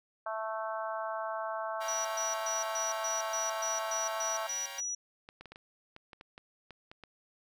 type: harmonic tone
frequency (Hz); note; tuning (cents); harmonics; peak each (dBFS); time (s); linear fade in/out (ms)
220; A3; 0; 3 / 4 / 5 / 6 / 7; -37 / -40 / -40 / -42 / -45; 0.26-4.47; 5
type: chord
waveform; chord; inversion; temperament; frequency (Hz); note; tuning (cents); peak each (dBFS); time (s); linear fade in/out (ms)
10% pulse; G half-diminished seventh; second; equal with one note detuned; 554.4 / 698.5 / 784 / 949.2; Db5 / F5 / G5 / Bb5; 0 / 0 / 0 / +31; -39 / -43 / -38 / -37; 1.8-4.81; 20
type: tone bursts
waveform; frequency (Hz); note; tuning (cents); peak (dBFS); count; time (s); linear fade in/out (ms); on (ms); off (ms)
sine; 5850; F#8; -21; -33; 11; 1.88-4.95; 5; 170; 120
type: clicks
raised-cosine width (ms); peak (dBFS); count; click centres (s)
0.3; -32; 12; 5.289 / 5.41 / 5.457 / 5.52 / 5.559 / 5.964 / 6.132 / 6.211 / 6.379 / 6.707 / 6.915 / 7.037
effects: none